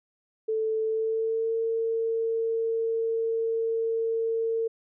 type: tone with pitch glide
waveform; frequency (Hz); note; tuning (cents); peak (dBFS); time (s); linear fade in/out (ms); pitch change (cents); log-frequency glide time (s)
sine; 440 to 453.4; A4 to A#4; 0 to -48; -24; 0.48-4.68; 10; +52; 0.83-1.56
effects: none